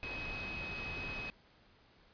sine tone in noise, 2544 Hz, D#7, 38 cents sharp, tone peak -41 dBFS, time 0.03-1.3 s, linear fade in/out 0 ms, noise pink, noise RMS -44 dBFS, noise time 0.03-1.3 s, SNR 0 dB, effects pink hiss -65 dBFS RMS until 2.13 s + resampled to 11025 Hz

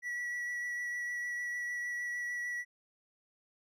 triangle tone with vibrato, 1941 Hz, B6, 31 cents flat, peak -33 dBFS, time 0.02-2.65 s, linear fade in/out 50 ms, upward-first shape sine, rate 6.6 Hz, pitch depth 11 cents each way, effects none

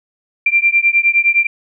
sine beating tone pair, 2363 / 2372.7 Hz, D7 / D7, +10 / +17 cents, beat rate 9.7 Hz, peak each -13 dBFS, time 0.46-1.47 s, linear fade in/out 5 ms, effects none

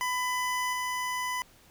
25% pulse tone pair in turn, 1000 / 1000 Hz, B5 / B5, +21 / +21 cents, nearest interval unison, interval 0 cents, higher neither, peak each -24 / -26 dBFS, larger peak first, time 0.01-0.73 / 0.73-1.42 s, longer first, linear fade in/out 0 ms, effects pink hiss -58 dBFS RMS until 1.7 s

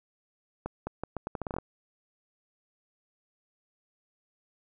accelerating click train, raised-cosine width 1 ms, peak -19 dBFS, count 12, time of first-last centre 0.66-1.585 s, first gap 210 ms, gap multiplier 0.79, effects none

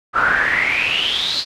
brown noise with band-pass filter sweep, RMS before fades -18 dBFS, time 0.13-1.45 s, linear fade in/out 50 ms, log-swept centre 1300 to 4500 Hz, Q 9.7, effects none

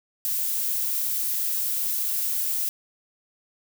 violet noise, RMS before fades -26 dBFS, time 0.25-2.69 s, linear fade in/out 0 ms, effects none

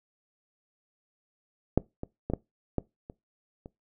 clicks, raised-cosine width 2 ms, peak -7 / -21 / -17 / -13 / -13 / -27 / -29 dBFS, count 7, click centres 1.776 / 2.034 / 2.3 / 2.336 / 2.783 / 3.099 / 3.659 s, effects noise-tail reverb RT60 0.2 s tail -22 dB re dry

